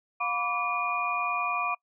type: tone cluster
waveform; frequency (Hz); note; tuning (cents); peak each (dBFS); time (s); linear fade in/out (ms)
sine; 710 / 989 / 1158 / 2436; F5 / B5 / D6 / D#7; +28 / +2 / -25 / -37; -34 / -35 / -29 / -31; 0.2-1.75; 10
effects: noise-tail reverb RT60 0.1 s tail -25 dB re dry